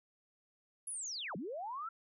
sine linear two-way sweep, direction down then up, 10840 to 149.4 to 1373 Hz, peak -39 dBFS, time 0.87-1.89 s, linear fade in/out 5 ms, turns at 1.36 s, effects none

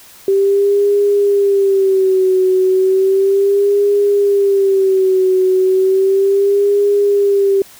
sine tone with vibrato, 389.5 Hz, G4, 11 cents flat, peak -9 dBFS, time 0.28-7.62 s, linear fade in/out 2 ms, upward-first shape sine, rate 0.34 Hz, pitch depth 74 cents each way, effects white hiss -41 dBFS RMS until 7.79 s

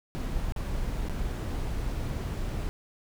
brown noise with dropouts, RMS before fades -31 dBFS, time 0.15-2.69 s, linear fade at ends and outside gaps 0 ms, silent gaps 0.522-0.562 / 1.086-1.096 s, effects none

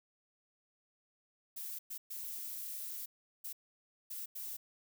violet noise bursts at uneven times, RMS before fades -43 dBFS, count 6, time 1.56-1.79 / 1.9-1.98 / 2.1-3.06 / 3.44-3.53 / 4.1-4.26 / 4.35-4.57 s, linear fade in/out 10 ms, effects none

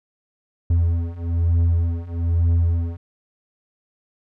triangle beating tone pair, 83.9 / 85 Hz, E2 / F2, +31 / -46 cents, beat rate 1.1 Hz, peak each -19 / -17 dBFS, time 0.7-2.97 s, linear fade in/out 5 ms, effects none

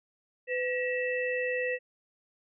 sine tone cluster, 502 / 1916 / 2646 Hz, B4 / A#6 / E7, +28 / +47 / +6 cents, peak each -30 / -33 / -36 dBFS, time 0.47-1.79 s, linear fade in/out 50 ms, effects none

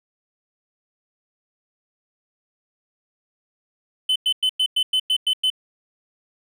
triangle tone bursts, 3037 Hz, F#7, 44 cents sharp, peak -15 dBFS, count 9, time 4.09-5.502 s, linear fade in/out 5 ms, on 68 ms, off 100 ms, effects none

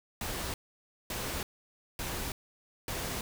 pink noise bursts, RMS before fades -36 dBFS, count 4, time 0.21-3.21 s, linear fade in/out 2 ms, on 330 ms, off 560 ms, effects none

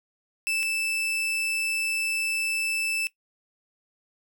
40% pulse tone pair in turn, 2639 / 2639 Hz, E7 / E7, +1 / +1 cents, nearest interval unison, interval 0 cents, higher neither, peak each -23 / -24 dBFS, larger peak first, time 0.47-0.63 / 0.63-3.07 s, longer second, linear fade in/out 0 ms, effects noise-tail reverb RT60 0.1 s tail -18 dB re dry

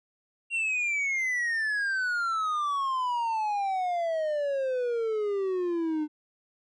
triangle exponential sweep, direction down, 2768 to 298.8 Hz, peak -24 dBFS, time 0.5-6.08 s, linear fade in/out 50 ms, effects resampled to 22050 Hz

